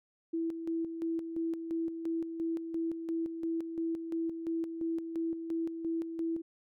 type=tone with tremolo; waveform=sine; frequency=329.6 Hz; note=E4; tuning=in tune; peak=-30 dBFS; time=0.33-6.42 s; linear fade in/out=10 ms; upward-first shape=square; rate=2.9 Hz; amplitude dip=55%; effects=none